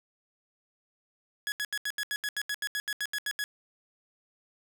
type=tone bursts; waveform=sawtooth; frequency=1679 Hz; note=G#6; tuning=18 cents sharp; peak=-26 dBFS; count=16; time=1.47-3.44 s; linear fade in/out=0 ms; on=50 ms; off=78 ms; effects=none